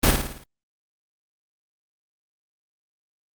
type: noise with echo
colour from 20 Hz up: pink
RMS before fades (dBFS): -17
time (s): 0.03-0.11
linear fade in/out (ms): 5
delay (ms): 55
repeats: 6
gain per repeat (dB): -5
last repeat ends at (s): 0.44
effects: Opus 32 kbps